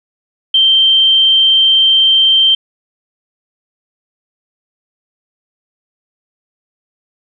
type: tone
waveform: sine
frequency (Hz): 3136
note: G7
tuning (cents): 0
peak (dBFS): -6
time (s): 0.54-2.55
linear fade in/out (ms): 5
effects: none